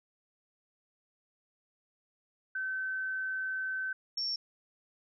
sine tone pair in turn, 1533 / 5463 Hz, G6 / F8, -39 / -39 cents, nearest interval octave + minor seventh, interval 2200 cents, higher second, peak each -32 / -31 dBFS, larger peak second, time 2.55-3.93 / 4.17-4.36 s, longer first, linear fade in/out 5 ms, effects none

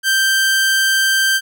sawtooth tone, 1568 Hz, G6, in tune, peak -9 dBFS, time 0.03-1.41 s, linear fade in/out 50 ms, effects none

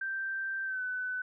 sine tone with pitch glide, 1567 to 1504 Hz, G6 to F#6, -1 to +28 cents, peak -32 dBFS, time 0.01-1.22 s, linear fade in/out 5 ms, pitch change -71 cents, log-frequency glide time 0.64-0.82 s, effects none

